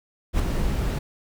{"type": "noise with ADSR envelope", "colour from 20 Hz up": "brown", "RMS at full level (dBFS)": -18, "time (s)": [0.33, 0.99], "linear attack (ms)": 63, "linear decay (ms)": 8, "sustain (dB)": -6, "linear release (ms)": 8, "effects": []}